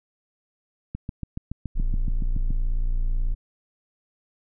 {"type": "click train", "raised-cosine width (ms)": 5, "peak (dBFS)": -18, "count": 12, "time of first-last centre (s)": [0.95, 2.506], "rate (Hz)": 7.07}
{"type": "tone", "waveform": "triangle", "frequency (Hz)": 29.14, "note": "A#0", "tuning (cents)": 0, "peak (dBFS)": -18, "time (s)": [1.75, 3.35], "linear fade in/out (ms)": 20}
{"effects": []}